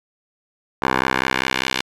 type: tone with band-pass filter sweep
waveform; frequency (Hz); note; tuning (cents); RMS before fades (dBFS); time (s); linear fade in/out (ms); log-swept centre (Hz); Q
10% pulse; 65; C2; -11; -21; 0.82-1.82; 5; 1100 to 3300; 1.1
effects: resampled to 24000 Hz